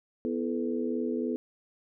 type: harmonic tone with a mistuned harmonic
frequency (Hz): 82.41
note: E2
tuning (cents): 0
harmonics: 3 / 4 / 5 / 6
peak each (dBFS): -31 / -34 / -33 / -39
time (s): 0.25-1.36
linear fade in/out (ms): 0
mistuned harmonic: 5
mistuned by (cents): +76
effects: none